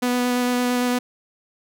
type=tone with vibrato; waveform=sawtooth; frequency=246.8 Hz; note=B3; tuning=1 cent flat; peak=-15 dBFS; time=0.02-0.99 s; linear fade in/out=10 ms; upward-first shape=square; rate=8.8 Hz; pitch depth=8 cents each way; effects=none